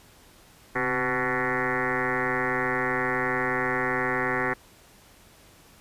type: tone with frequency modulation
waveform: sine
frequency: 1121 Hz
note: C#6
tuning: 19 cents sharp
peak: -23 dBFS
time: 0.75-4.54 s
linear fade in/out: 10 ms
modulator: 123 Hz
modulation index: 7.4
effects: pink hiss -54 dBFS RMS until 5.8 s + resampled to 32000 Hz